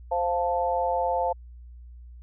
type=chord; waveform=sine; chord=F major; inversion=second; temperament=equal; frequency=523.3 / 698.5 / 880 Hz; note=C5 / F5 / A5; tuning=0 / 0 / 0 cents; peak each=-27 dBFS; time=0.11-1.33 s; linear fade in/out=10 ms; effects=added 60 Hz sine -42 dBFS peak until 2.22 s